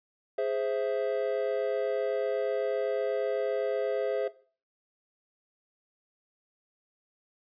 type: chord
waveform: triangle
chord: Ab augmented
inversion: none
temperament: equal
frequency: 415.3 / 523.3 / 659.3 Hz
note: Ab4 / C5 / E5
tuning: 0 / 0 / 0 cents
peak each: -29 dBFS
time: 0.38-4.28 s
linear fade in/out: 5 ms
effects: noise-tail reverb RT60 0.4 s tail -17 dB re dry + resampled to 11025 Hz